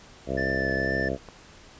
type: harmonic tone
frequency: 66.5 Hz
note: C2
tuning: 29 cents sharp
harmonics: 1 / 2 / 3 / 4 / 5 / 6 / 7 / 8 / 9 / 10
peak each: -35 / -35 / -35 / -35 / -35 / -35 / -35 / -35 / -35 / -35 dBFS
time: 0.26-1.18 s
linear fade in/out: 50 ms
type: tone with vibrato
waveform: triangle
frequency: 1760 Hz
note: A6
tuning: in tune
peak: -26 dBFS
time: 0.37-1.09 s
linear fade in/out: 10 ms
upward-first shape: sine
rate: 2.1 Hz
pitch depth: 16 cents each way
type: click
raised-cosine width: 1 ms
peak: -27 dBFS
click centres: 1.287 s
effects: pink hiss -50 dBFS RMS until 1.79 s + resampled to 16000 Hz